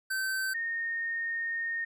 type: tone pair in turn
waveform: square / sine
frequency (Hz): 1544 / 1842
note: G6 / A#6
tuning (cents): -27 / -21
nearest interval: minor third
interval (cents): 306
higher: second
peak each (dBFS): -30 / -30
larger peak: neither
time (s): 0.1-0.54 / 0.54-1.85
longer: second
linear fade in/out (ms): 10
effects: none